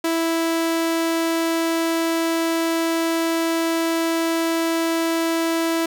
sawtooth tone, 329.6 Hz, E4, in tune, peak -15 dBFS, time 0.04-5.86 s, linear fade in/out 5 ms, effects 8-bit

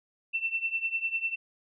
sine tone with tremolo, 2687 Hz, E7, 33 cents sharp, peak -24 dBFS, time 0.33-1.36 s, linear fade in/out 20 ms, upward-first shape triangle, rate 10 Hz, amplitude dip 90%, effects none

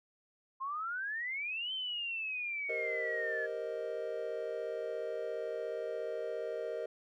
sine exponential two-way sweep, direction up then down, 1046.5 to 3118 to 1695 Hz, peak -35 dBFS, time 0.6-3.47 s, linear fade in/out 20 ms, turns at 1.73 s
triangle chord, C minor seventh, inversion second, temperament equal, 392 / 466.2 / 523.3 / 622.3 Hz, G4 / Bb4 / C5 / Eb5, 0 / 0 / 0 / 0 cents, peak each -43 / -37 / -43 / -38 dBFS, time 2.69-6.86 s, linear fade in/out 5 ms
effects none

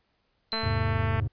sine tone with exponential decay, 4076 Hz, C8, 46 cents flat, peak -27 dBFS, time 0.52-1.08 s, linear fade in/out 0 ms, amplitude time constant 120 ms
click train, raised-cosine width 0.5 ms, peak -18 dBFS, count 150, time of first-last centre 0.53-1.198 s, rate 223 Hz
triangle chord, E augmented, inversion none, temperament equal, 82.41 / 103.83 / 130.81 Hz, E2 / G#2 / B#2, 0 / 0 / 0 cents, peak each -28 / -25 / -30 dBFS, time 0.63-1.28 s, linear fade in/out 10 ms
effects pink hiss -72 dBFS RMS until 1.32 s + resampled to 11025 Hz

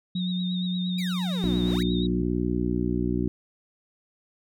sine tone with vibrato, 3729 Hz, A#7, in tune, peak -34 dBFS, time 0.15-2.07 s, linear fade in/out 10 ms, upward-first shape sine, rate 8.6 Hz, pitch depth 50 cents each way
sine tone, 181.6 Hz, F#3, 32 cents flat, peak -25 dBFS, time 0.15-2.22 s, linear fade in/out 5 ms
sawtooth exponential two-way sweep, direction down then up, 2489 to 155.56 to 2489 Hz, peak -33 dBFS, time 0.98-1.83 s, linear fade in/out 5 ms, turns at 1.64 s
harmonic tone, 60.5 Hz, B1, 35 cents flat, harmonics 1 / 2 / 3 / 4 / 5 / 6, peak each -31 / -33 / -29 / -30 / -29 / -31 dBFS, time 1.44-3.28 s, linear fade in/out 0 ms
effects none

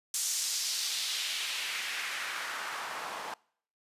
white noise with band-pass filter sweep, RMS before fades -35 dBFS, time 0.14-3.34 s, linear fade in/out 2 ms, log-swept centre 7100 to 820 Hz, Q 1.5, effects noise-tail reverb RT60 0.6 s tail -25 dB re dry + resampled to 32000 Hz

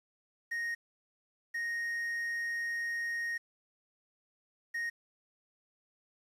triangle tone bursts at uneven times, 1864.7 Hz, A#6, in tune, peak -31 dBFS, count 3, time 0.51-0.75 / 1.54-3.38 / 4.74-4.9 s, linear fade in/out 10 ms, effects resampled to 32000 Hz + 10-bit

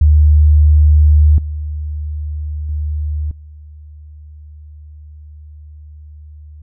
sine tone with level steps, 75.3 Hz, D2, 44 cents sharp, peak -5 / -19 / -16 / -33 dBFS, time 0.01-6.62 s, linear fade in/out 5 ms, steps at 1.38 / 2.69 / 3.31 s, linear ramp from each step 2 ms, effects none

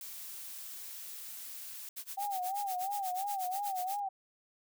blue noise, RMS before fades -45 dBFS, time 0.01-1.89 s, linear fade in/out 2 ms
blue noise with tremolo, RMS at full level -41 dBFS, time 1.96-4 s, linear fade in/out 10 ms, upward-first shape sine, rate 8.3 Hz, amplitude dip 95%
sine tone with vibrato, 771 Hz, G5, 29 cents flat, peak -33 dBFS, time 2.17-4.09 s, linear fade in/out 10 ms, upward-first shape sine, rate 2.9 Hz, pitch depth 110 cents each way
effects none

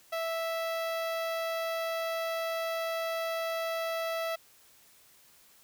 sawtooth tone with notch filter, 658 Hz, E5, 3 cents flat, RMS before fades -33 dBFS, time 0.12-4.36 s, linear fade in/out 10 ms, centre 7900 Hz, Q 0.94, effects white hiss -60 dBFS RMS until 5.63 s

